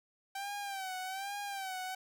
sawtooth tone with vibrato, 777 Hz, G5, 16 cents flat, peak -34 dBFS, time 0.35-1.95 s, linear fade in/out 5 ms, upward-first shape sine, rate 1.2 Hz, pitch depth 82 cents each way, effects none

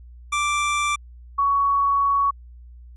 25% pulse / sine tone pair in turn, 1174.7 / 1119.5 Hz, D6 / C#6, 0 / +17 cents, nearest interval minor second, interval 83 cents, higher first, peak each -16 dBFS, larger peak neither, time 0.32-0.96 / 1.38-2.31 s, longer second, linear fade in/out 10 ms, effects added 60 Hz sine -40 dBFS peak until 2.96 s + MP3 48 kbps

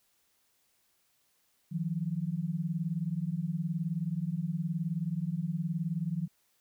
sine beating tone pair, 157.6 / 176.6 Hz, D#3 / F3, +23 / +20 cents, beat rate 19 Hz, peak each -33 / -33 dBFS, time 1.71-6.28 s, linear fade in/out 20 ms, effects white hiss -72 dBFS RMS until 6.6 s

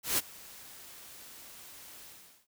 white noise with ADSR envelope, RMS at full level -27 dBFS, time 0.03-2.47 s, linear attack 150 ms, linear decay 27 ms, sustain -23 dB, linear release 420 ms, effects none

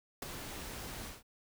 pink noise with ADSR envelope, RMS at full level -37 dBFS, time 0.22-1.23 s, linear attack 4 ms, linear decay 14 ms, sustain -7 dB, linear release 170 ms, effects none

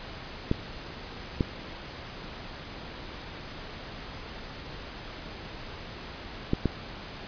clicks, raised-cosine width 3 ms, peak -10 dBFS, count 4, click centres 0.514 / 1.408 / 6.534 / 6.657 s, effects pink hiss -41 dBFS RMS until 7.27 s + resampled to 11025 Hz

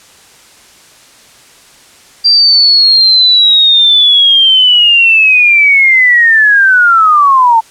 sine linear sweep, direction down, 4736 to 880 Hz, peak -3 dBFS, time 2.24-7.61 s, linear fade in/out 20 ms, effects white hiss -40 dBFS RMS until 7.7 s + low-pass 9000 Hz 12 dB/octave

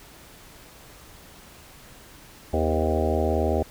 harmonic tone with a mistuned harmonic, 78.9 Hz, D#2, 25 cents sharp, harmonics 1 / 3 / 4 / 5 / 6 / 7 / 8 / 9 / 10, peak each -25 / -30 / -31 / -28 / -31 / -31 / -29 / -33 / -33 dBFS, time 2.53-3.63 s, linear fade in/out 5 ms, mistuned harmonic 7, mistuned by -46 cents, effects pink hiss -48 dBFS RMS until 3.7 s

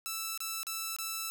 5% pulse tone with dropouts, 1321 Hz, E6, 3 cents sharp, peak -23 dBFS, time 0.06-1.3 s, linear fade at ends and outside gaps 0 ms, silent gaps 0.376-0.404 / 0.631-0.668 / 0.964-0.986 s, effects none

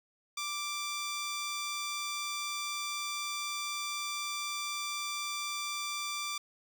10% pulse tone, 1176 Hz, D6, 2 cents sharp, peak -26 dBFS, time 0.37-6.38 s, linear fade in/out 5 ms, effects none

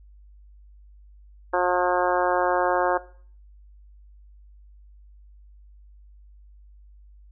harmonic tone, 179.4 Hz, F3, 47 cents sharp, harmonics 2 / 3 / 4 / 5 / 6 / 7 / 8 / 9, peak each -27 / -24 / -27 / -26 / -29 / -32 / -32 / -32 dBFS, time 1.53-2.98 s, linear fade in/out 10 ms, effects noise-tail reverb RT60 0.5 s tail -19 dB re dry + added 50 Hz sine -47 dBFS peak until 7.31 s

